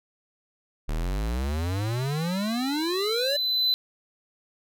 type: exponential sweep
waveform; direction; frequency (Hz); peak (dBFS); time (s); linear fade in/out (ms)
square; up; 36.26 to 590; -26; 0.88-3.37; 10
type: tone with exponential growth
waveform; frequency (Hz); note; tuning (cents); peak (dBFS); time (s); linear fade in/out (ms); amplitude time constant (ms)
triangle; 4021; B7; +30; -18; 1.02-3.74; 0; 590
effects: none